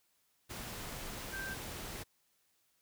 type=tone in noise; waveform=sine; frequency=1568 Hz; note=G6; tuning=in tune; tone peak=-40 dBFS; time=1.32-1.55 s; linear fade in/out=20 ms; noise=pink; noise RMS=-44 dBFS; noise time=0.49-2.04 s; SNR=+1 dB; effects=white hiss -75 dBFS RMS until 2.81 s